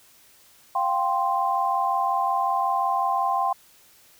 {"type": "chord", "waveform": "sine", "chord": "F suspended second", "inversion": "none", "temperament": "equal", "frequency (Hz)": [698.5, 784, 1046.5], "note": ["F5", "G5", "C6"], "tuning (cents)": [0, 0, 0], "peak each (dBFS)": [-28, -24, -24], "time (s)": [0.75, 3.53], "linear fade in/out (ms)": 5, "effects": ["white hiss -55 dBFS RMS until 4.19 s"]}